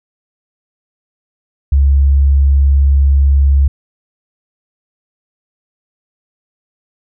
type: tone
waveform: sine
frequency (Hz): 69.3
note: C#2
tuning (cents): 0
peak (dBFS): -6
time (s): 1.72-3.68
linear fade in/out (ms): 5
effects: none